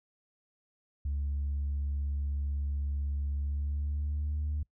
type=tone with pitch glide; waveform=sine; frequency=71 to 74.83 Hz; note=C#2 to D2; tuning=+42 to +33 cents; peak=-28 dBFS; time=1.05-4.63 s; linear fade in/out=5 ms; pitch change=+91 cents; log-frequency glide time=3.37-4.41 s; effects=noise-tail reverb RT60 0.1 s tail -25 dB re dry + tanh soft clip ceiling -27 dBFS